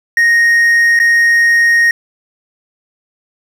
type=tone with dropouts; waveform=triangle; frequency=1864.7 Hz; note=A#6; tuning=in tune; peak=-5 dBFS; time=0.17-1.91 s; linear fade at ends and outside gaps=2 ms; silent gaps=0.991-0.999 s; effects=none